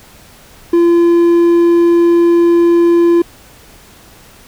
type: tone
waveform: triangle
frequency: 342 Hz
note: F4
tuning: 36 cents flat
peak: -4 dBFS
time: 0.73-3.22 s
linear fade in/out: 5 ms
effects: pink hiss -41 dBFS RMS until 4.47 s